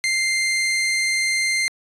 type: tone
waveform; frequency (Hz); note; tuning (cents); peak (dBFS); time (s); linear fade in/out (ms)
sawtooth; 2093; C7; 0; -15; 0.04-1.68; 0
effects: resampled to 24000 Hz